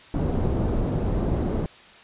pink low-pass noise, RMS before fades -24 dBFS, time 0.14-1.66 s, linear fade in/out 0 ms, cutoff 490 Hz, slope 12 dB/octave, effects white hiss -48 dBFS RMS until 2.03 s + resampled to 8000 Hz

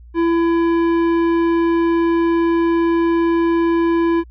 sine tone with tanh clipping, 335.3 Hz, E4, 30 cents sharp, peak -15 dBFS, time 0.14-4.24 s, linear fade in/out 50 ms, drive 13 dB, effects added 59 Hz sine -38 dBFS peak until 4.3 s

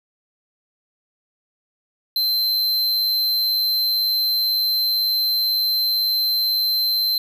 square tone, 4101 Hz, C8, 36 cents flat, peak -18 dBFS, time 2.16-7.18 s, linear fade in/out 2 ms, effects 10-bit

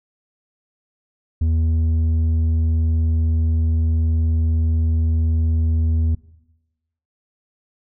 square tone with low-pass filter, 80.4 Hz, E2, 43 cents flat, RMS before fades -18 dBFS, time 1.41-6.15 s, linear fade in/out 5 ms, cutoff 160 Hz, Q 1.6, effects noise-tail reverb RT60 1.0 s tail -20 dB re dry

